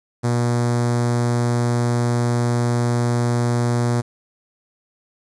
sawtooth tone with notch filter, 120 Hz, B2, 49 cents flat, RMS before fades -19 dBFS, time 0.23-4.02 s, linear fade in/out 20 ms, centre 2800 Hz, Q 0.8, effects resampled to 22050 Hz + 9-bit

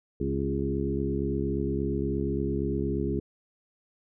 harmonic tone with a mistuned harmonic, 68.6 Hz, C#2, 17 cents flat, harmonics 1 / 2 / 3 / 4 / 5 / 6, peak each -33 / -33 / -33 / -33 / -33 / -33 dBFS, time 0.2-3.2 s, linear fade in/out 5 ms, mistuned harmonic 5, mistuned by +25 cents, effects none

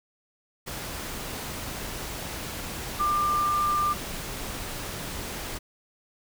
sine tone in noise, 1192 Hz, D6, 25 cents sharp, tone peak -22 dBFS, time 2.99-3.94 s, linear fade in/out 20 ms, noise pink, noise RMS -35 dBFS, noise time 0.66-5.59 s, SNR +10 dB, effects none

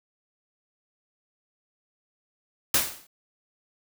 white noise with exponential decay, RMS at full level -18 dBFS, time 2.74-3.07 s, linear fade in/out 5 ms, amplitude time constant 70 ms, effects none

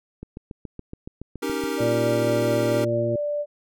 click train, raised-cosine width 3 ms, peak -22 dBFS, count 11, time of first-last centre 0.23-1.638 s, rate 7.1 Hz
square chord, Eb dominant seventh, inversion third, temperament equal, 277.2 / 311.1 / 392 / 466.2 Hz, Db4 / Eb4 / G4 / Bb4, 0 / 0 / 0 / 0 cents, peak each -31 dBFS, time 1.42-2.85 s, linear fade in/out 10 ms
sine tone, 587.3 Hz, D5, in tune, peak -23 dBFS, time 1.77-3.46 s, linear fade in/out 50 ms
harmonic tone, 116.54 Hz, A#2, in tune, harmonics 1 / 2 / 3 / 4 / 5, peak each -27 / -31 / -27 / -36 / -40 dBFS, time 1.8-3.16 s, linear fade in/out 5 ms
effects none

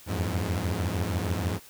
sawtooth tone cluster, 83.3 / 89.7 / 103.2 Hz, E2 / F2 / G#2, +19 / +47 / -10 cents, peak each -27 dBFS, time 0.06-1.6 s, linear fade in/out 50 ms, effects white hiss -51 dBFS RMS until 1.69 s

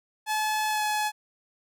sawtooth tone with pitch glide, 859 to 848.6 Hz, A5 to G#5, -42 to +37 cents, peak -21 dBFS, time 0.26-1.12 s, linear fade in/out 50 ms, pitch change -21 cents, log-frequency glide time 0.69-0.83 s, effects none

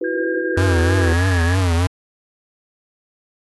sine chord, E suspended second, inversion none, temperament equal, 329.6 / 370 / 493.9 Hz, E4 / F#4 / B4, 0 / 0 / 0 cents, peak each -24 dBFS, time 0.01-1.13 s, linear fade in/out 5 ms
sine tone with pitch glide, 1612 to 1677.5 Hz, G6 to G#6, +48 to +17 cents, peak -25 dBFS, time 0.04-1.55 s, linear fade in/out 5 ms, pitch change +69 cents, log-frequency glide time 0.71-1.25 s
square tone with vibrato, 88.8 Hz, F2, 29 cents sharp, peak -15 dBFS, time 0.57-1.87 s, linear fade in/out 5 ms, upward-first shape triangle, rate 3.2 Hz, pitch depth 140 cents each way
effects AAC 32 kbps

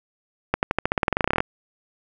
accelerating click train, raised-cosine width 0.5 ms, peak -4 dBFS, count 19, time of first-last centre 0.54-1.404 s, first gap 89 ms, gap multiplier 0.92, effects none

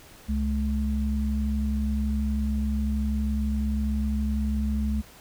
sine tone pair together, 67.21 / 213.7 Hz, C2 / G#3, +47 / +50 cents, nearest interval octave + minor sixth, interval 2003 cents, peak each -25 / -27 dBFS, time 0.28-5.02 s, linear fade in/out 20 ms, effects pink hiss -50 dBFS RMS until 5.2 s

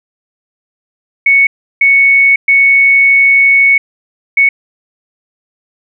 sine tone bursts at uneven times, 2217 Hz, C#7, in tune, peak -4 dBFS, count 4, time 1.26-1.47 / 1.81-2.36 / 2.48-3.78 / 4.37-4.49 s, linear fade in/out 5 ms, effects none

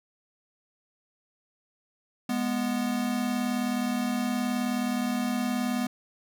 square tone pair together, 206.7 / 245.8 Hz, G#3 / B3, -8 / -8 cents, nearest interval minor third, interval 300 cents, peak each -32 / -28 dBFS, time 2.29-5.87 s, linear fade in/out 5 ms, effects none

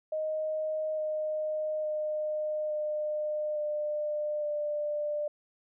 sine tone with pitch steps, 622.3 / 616.6 / 610.9 / 605.3 / 599.7 / 594.2 Hz, D#5 / D#5 / D#5 / D#5 / D5 / D5, 0 / -16 / -32 / -48 / +36 / +20 cents, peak -29 dBFS, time 0.12-5.28 s, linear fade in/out 5 ms, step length 860 ms, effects none

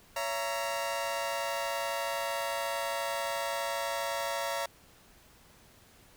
sawtooth chord, A# diminished, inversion first, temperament just, 559.4 / 671.3 / 932.3 Hz, C#5 / E5 / A#5, +16 / +31 / 0 cents, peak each -32 dBFS, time 0.16-4.66 s, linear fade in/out 5 ms, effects pink hiss -59 dBFS RMS until 6.16 s

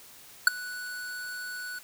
square tone with ADSR envelope, 1480 Hz, F#6, in tune, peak -12 dBFS, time 0.47-1.79 s, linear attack 3 ms, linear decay 12 ms, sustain -24 dB, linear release 7 ms, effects white hiss -51 dBFS RMS until 1.83 s

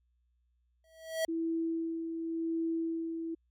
square tone with exponential growth, 647 Hz, E5, 32 cents flat, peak -27 dBFS, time 0.84-1.25 s, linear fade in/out 2 ms, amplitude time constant 88 ms
sine tone with tremolo, 328.7 Hz, E4, 5 cents flat, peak -29 dBFS, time 1.28-3.35 s, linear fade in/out 10 ms, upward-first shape sine, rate 0.91 Hz, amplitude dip 45%
effects added 60 Hz sine -70 dBFS peak until 3.5 s + MP3 96 kbps

